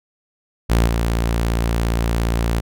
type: tone with level steps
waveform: sawtooth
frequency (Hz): 57.3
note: A#1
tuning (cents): -29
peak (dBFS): -9 / -13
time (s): 0.69-2.61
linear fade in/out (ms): 20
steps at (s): 0.86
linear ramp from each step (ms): 20
effects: none